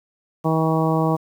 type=harmonic tone; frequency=160 Hz; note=D#3; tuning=49 cents sharp; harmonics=1 / 2 / 3 / 4 / 5 / 6 / 7; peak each=-20 / -23 / -25 / -26 / -27 / -28 / -28 dBFS; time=0.44-1.17 s; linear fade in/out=20 ms; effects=8-bit